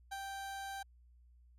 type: tone with ADSR envelope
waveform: 30% pulse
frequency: 784 Hz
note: G5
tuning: in tune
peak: -37 dBFS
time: 0.11-0.83 s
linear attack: 14 ms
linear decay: 44 ms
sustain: -2 dB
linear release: 8 ms
effects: added 60 Hz sine -60 dBFS peak until 1.58 s + resampled to 32000 Hz